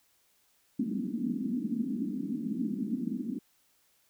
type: band-pass noise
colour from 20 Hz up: white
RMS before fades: -33 dBFS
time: 0.79-3.39 s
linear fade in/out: 5 ms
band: 200 to 270 Hz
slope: 48 dB/octave
effects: white hiss -69 dBFS RMS until 4.09 s